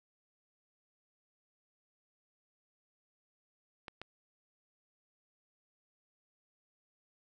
clicks, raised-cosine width 0.3 ms, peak -27 dBFS, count 2, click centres 3.882 / 4.016 s, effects none

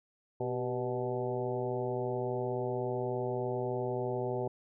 harmonic tone with a mistuned harmonic, 123.5 Hz, B2, in tune, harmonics 1 / 2 / 3 / 4 / 5 / 6 / 7, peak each -38 / -43 / -35 / -38 / -40 / -43 / -43 dBFS, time 0.4-4.48 s, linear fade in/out 5 ms, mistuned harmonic 3, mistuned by +53 cents, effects none

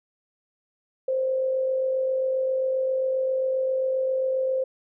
sine tone with amplitude modulation, 523.3 Hz, C5, in tune, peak -20 dBFS, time 1.08-4.64 s, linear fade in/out 5 ms, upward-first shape sine, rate 47.5 Hz, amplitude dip 35%, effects none

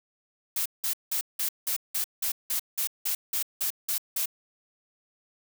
blue noise bursts, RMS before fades -28 dBFS, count 14, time 0.56-4.258 s, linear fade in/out 5 ms, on 97 ms, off 180 ms, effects none

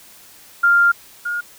sine tone pair in turn, 1396.9 / 1425.4 Hz, F6 / F6, 0 / +35 cents, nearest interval unison, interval 35 cents, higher second, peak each -10 / -20 dBFS, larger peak first, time 0.63-0.92 / 1.25-1.41 s, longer first, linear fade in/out 10 ms, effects white hiss -45 dBFS RMS until 1.58 s

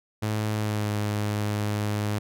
sawtooth tone with pitch glide, 107.3 to 104.55 Hz, A2 to G#2, -43 to +12 cents, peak -21 dBFS, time 0.22-2.19 s, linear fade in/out 10 ms, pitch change -45 cents, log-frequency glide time 0.54-0.91 s, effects none

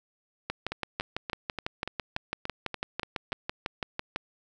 two click trains, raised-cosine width 0.3 ms, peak -17 / -14 dBFS, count 10 / 23, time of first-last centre 0.72-3.321 / 0.5-4.161 s, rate 3.46 / 6.01 Hz, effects none

